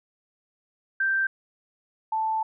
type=tone pair in turn; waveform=sine; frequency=1568 / 880 Hz; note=G6 / A5; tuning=0 / 0 cents; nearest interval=minor seventh; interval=1000 cents; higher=first; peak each=-21 / -23 dBFS; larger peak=first; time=1-1.27 / 2.12-2.43 s; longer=second; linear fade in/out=5 ms; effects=none